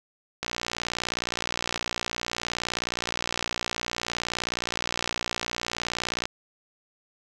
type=click train; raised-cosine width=0.2 ms; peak=-10 dBFS; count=347; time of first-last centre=0.43-6.255 s; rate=59.4 Hz; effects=none